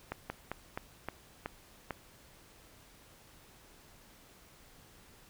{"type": "slowing click train", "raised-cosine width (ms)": 0.5, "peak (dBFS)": -21, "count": 7, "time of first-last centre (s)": [0.12, 1.907], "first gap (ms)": 180, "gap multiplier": 1.2, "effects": ["pink hiss -59 dBFS RMS until 5.29 s"]}